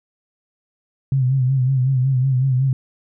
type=tone with vibrato; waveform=sine; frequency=130.81 Hz; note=C3; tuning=in tune; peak=-14 dBFS; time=1.12-2.73 s; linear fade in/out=2 ms; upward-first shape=sine; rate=5.4 Hz; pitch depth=72 cents each way; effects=none